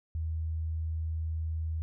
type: tone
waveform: sine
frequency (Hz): 80.1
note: E2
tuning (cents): -49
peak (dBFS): -30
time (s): 0.15-1.82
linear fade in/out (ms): 0
effects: none